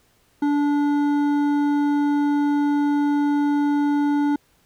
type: tone with hard clipping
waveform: sine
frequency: 290 Hz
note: D4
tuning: 22 cents flat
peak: -19 dBFS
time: 0.42-4.36 s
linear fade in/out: 5 ms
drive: 9 dB
effects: pink hiss -61 dBFS RMS until 4.65 s